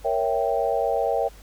sine chord, A# diminished seventh, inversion none, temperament equal, 466.2 / 554.4 / 659.3 / 784 Hz, A#4 / C#5 / E5 / G5, 0 / 0 / 0 / 0 cents, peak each -26 dBFS, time 0.04-1.29 s, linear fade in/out 20 ms, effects added 50 Hz sine -45 dBFS peak until 1.42 s + pink hiss -51 dBFS RMS until 1.42 s

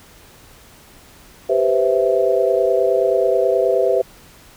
sine chord, C major seventh, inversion second, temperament equal, 392 / 493.9 / 523.3 / 659.3 Hz, G4 / B4 / C5 / E5, 0 / 0 / 0 / 0 cents, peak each -19 dBFS, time 1.49-4.02 s, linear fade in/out 10 ms, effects pink hiss -46 dBFS RMS until 4.56 s

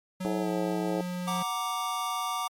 square tone with pitch glide, 185 to 179.22 Hz, F#3 to F3, 0 to +45 cents, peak -32 dBFS, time 0.2-1.43 s, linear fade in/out 10 ms, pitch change -55 cents, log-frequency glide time 0.4-0.48 s
harmonic tone, 107 Hz, A2, 48 cents flat, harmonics 3 / 4 / 5 / 6 / 7 / 8, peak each -32 / -34 / -36 / -38 / -39 / -40 dBFS, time 0.25-1.01 s, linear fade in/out 0 ms
square chord, Gb augmented, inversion none, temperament equal with one note detuned, 740 / 935.6 / 1174.7 Hz, Gb5 / Bb5 / D6, 0 / +6 / 0 cents, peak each -36 / -36 / -32 dBFS, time 1.27-2.48 s, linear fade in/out 10 ms
effects MP3 64 kbps

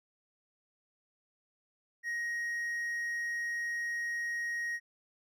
triangle tone, 1881 Hz, A#6, 15 cents sharp, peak -31 dBFS, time 2.03-4.8 s, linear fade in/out 50 ms, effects none

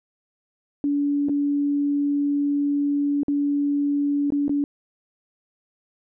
sine tone with dropouts, 286.6 Hz, D4, 42 cents flat, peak -19 dBFS, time 0.84-4.64 s, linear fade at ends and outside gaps 1 ms, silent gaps 1.286-1.294 / 3.233-3.282 / 4.304-4.322 / 4.481-4.494 s, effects none

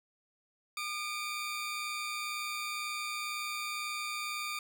20% pulse tone pair together, 1213 / 2304 Hz, D#6 / D7, -44 / -34 cents, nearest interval major seventh, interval 1110 cents, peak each -32 / -35 dBFS, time 0.77-4.59 s, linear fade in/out 2 ms, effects none

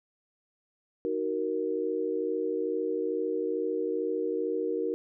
sine chord, D# minor, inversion none, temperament just, 311.1 / 373.4 / 466.7 Hz, D#4 / F#4 / A#4, 0 / +16 / +2 cents, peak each -34 / -32 / -30 dBFS, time 1.05-4.94 s, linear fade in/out 0 ms, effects none

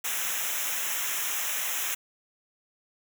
white noise with comb filter, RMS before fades -30 dBFS, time 0.04-1.95 s, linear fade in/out 10 ms, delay 0.22 ms, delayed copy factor -0.95, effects none

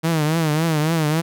sawtooth tone with vibrato, 157.9 Hz, D#3, 26 cents sharp, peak -13 dBFS, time 0.03-1.22 s, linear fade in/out 20 ms, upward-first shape triangle, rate 3.6 Hz, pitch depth 120 cents each way, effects none

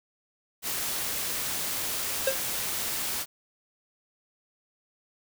white noise, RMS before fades -31 dBFS, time 0.62-3.26 s, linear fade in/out 50 ms
square tone with exponential decay, 534 Hz, C5, 35 cents sharp, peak -20 dBFS, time 2.27-2.4 s, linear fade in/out 5 ms, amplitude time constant 27 ms
effects none

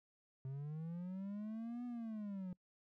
triangle linear two-way sweep, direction up then down, 130.3 to 246.4 to 178.5 Hz, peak -40 dBFS, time 0.45-2.53 s, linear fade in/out 2 ms, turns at 1.85 s, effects noise-tail reverb RT60 0.1 s tail -26 dB re dry

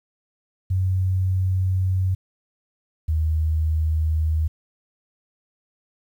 sine tone pair in turn, 93.4 / 78.79 Hz, F#2 / D#2, +17 / +22 cents, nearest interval minor third, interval 295 cents, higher first, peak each -18 dBFS, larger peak neither, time 0.7-2.15 / 3.08-4.48 s, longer first, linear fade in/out 10 ms, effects 9-bit

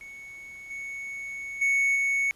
triangle tone with level steps, 2217 Hz, C#7, in tune, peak -39 / -32 / -19 / -21 dBFS, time 0.01-2.31 s, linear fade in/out 0 ms, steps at 0.7 / 1.61 / 1.95 s, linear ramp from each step 10 ms, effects pink hiss -59 dBFS RMS until 2.35 s + resampled to 32000 Hz

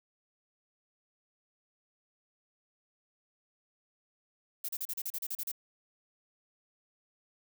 violet noise bursts, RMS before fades -36 dBFS, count 11, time 4.64-5.517 s, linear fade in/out 5 ms, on 47 ms, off 36 ms, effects none

